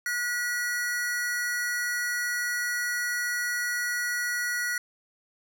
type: tone pair together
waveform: square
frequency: 1451.9 / 1938 Hz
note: F#6 / B6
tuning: -33 / -33 cents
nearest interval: perfect fourth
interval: 500 cents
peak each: -31 / -30 dBFS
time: 0.06-4.78 s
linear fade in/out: 2 ms
effects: none